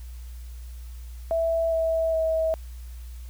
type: tone with pitch steps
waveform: sine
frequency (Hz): 659.3 / 651.7 / 644.2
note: E5 / E5 / E5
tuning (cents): 0 / -20 / -40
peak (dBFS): -21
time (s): 1.31-2.54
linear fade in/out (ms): 0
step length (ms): 410
effects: added 60 Hz sine -36 dBFS peak until 3.29 s + white hiss -55 dBFS RMS until 3.29 s